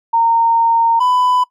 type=tone pair in turn; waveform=sine / triangle; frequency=920 / 998.5 Hz; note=A#5 / B5; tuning=-23 / +19 cents; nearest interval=minor second; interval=142 cents; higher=second; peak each=-9 dBFS; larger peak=neither; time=0.13-1 / 1-1.44 s; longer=first; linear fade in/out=10 ms; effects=noise-tail reverb RT60 0.1 s tail -20 dB re dry + MP3 96 kbps